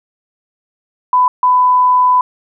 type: tone bursts at uneven times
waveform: sine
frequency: 1000 Hz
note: B5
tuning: 21 cents sharp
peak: -7 dBFS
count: 2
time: 1.13-1.28 / 1.43-2.21 s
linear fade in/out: 2 ms
effects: none